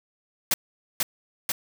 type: noise with echo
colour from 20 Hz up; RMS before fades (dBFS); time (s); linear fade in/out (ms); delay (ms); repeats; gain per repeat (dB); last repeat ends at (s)
white; -22; 0.51-0.54; 2; 490; 2; -2; 1.52
effects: none